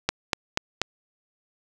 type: click train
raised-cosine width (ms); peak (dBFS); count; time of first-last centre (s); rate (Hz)
0.2; -4; 4; 0.09-0.816; 4.13
effects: none